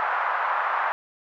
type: band-pass noise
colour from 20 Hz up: white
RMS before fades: -25 dBFS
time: 0-0.92 s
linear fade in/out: 0 ms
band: 790 to 1400 Hz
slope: 24 dB/octave
effects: none